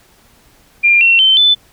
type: tone with pitch steps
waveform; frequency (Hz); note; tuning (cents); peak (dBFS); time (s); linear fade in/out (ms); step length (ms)
sine; 2395 / 2720 / 3088 / 3506; D7 / F7 / G7 / A7; +33 / -46 / -27 / -7; -6; 0.83-1.55; 20; 180
effects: pink hiss -49 dBFS RMS until 1.72 s